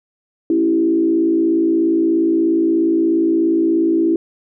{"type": "tone with frequency modulation", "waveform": "sine", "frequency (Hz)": 329.6, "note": "E4", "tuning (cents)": 0, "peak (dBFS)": -12, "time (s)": [0.5, 4.16], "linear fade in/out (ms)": 2, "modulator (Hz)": 56.9, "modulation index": 0.76, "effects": []}